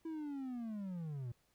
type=linear sweep; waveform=triangle; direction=down; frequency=329.6 to 114.7 Hz; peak=-38 dBFS; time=0.05-1.32 s; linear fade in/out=5 ms; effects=pink hiss -75 dBFS RMS until 1.54 s